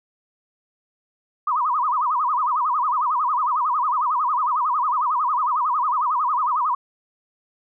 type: tone with vibrato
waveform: sine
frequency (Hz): 1100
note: C#6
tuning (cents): -14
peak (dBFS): -18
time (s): 1.47-6.75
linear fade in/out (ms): 5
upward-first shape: sine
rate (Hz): 11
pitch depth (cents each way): 250
effects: none